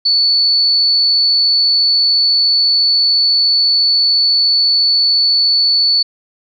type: tone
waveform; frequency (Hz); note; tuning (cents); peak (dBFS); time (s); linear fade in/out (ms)
sine; 4457; C#8; +9; -9; 0.05-6.03; 10
effects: none